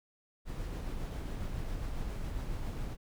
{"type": "noise with tremolo", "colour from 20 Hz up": "brown", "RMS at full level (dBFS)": -36, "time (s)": [0.45, 2.97], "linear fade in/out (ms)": 50, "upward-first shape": "sine", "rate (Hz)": 7.3, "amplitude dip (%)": 25, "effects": []}